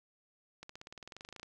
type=accelerating click train; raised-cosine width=0.2 ms; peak=-30 dBFS; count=18; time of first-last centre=0.63-1.431 s; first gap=64 ms; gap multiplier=0.96; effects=none